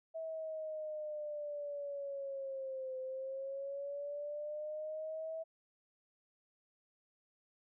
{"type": "linear two-way sweep", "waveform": "sine", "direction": "down then up", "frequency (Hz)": [650, 517, 650], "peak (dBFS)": -39, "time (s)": [0.14, 5.44], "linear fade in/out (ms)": 20, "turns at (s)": 2.98, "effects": []}